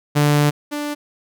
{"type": "tone pair in turn", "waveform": "sawtooth", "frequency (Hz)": [147, 294], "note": ["D3", "D4"], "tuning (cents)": [2, 2], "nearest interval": "octave", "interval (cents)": 1200, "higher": "second", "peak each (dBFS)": [-9, -19], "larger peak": "first", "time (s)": [[0.15, 0.51], [0.71, 0.95]], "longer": "first", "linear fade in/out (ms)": 20, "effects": []}